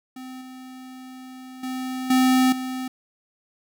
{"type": "tone with level steps", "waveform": "square", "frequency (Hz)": 257.6, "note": "C4", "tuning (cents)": -27, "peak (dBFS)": [-36, -39, -28, -16, -28], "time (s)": [0.16, 2.88], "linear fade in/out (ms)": 5, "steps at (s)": [0.41, 1.63, 2.1, 2.52], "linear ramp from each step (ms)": 5, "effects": []}